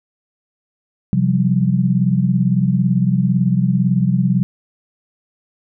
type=chord; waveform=sine; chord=C suspended fourth; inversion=none; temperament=equal with one note detuned; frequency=130.81 / 174.61 / 192.52 Hz; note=C3 / F3 / G3; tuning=0 / 0 / -31 cents; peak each=-17 dBFS; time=1.13-4.43 s; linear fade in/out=0 ms; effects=none